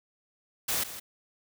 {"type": "noise with echo", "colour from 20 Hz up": "white", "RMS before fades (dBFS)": -29, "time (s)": [0.68, 0.84], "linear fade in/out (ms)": 10, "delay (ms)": 160, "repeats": 1, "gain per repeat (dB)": -12, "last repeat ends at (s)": 1, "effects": []}